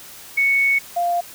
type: tone pair in turn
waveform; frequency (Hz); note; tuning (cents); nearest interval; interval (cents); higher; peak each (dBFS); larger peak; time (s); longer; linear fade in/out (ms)
sine; 2217 / 696.9; C#7 / F5; 0 / -4; octave + minor sixth; 2004; first; -14 / -17; first; 0.37-0.79 / 0.96-1.21; first; 10
effects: white hiss -40 dBFS RMS until 1.34 s